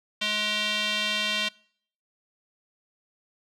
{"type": "tone with band-pass filter", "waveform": "square", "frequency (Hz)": 211.1, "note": "G#3", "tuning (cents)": 29, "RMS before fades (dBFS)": -27, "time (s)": [0.21, 1.49], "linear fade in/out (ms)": 10, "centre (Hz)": 3200, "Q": 3, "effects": ["noise-tail reverb RT60 0.6 s tail -25 dB re dry"]}